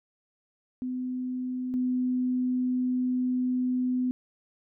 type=tone pair in turn; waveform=sine; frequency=253.2 / 252.1 Hz; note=B3 / B3; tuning=+43 / +36 cents; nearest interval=unison; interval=7 cents; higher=first; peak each=-29 / -24 dBFS; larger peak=second; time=0.82-1.74 / 1.74-4.11 s; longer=second; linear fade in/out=0 ms; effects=none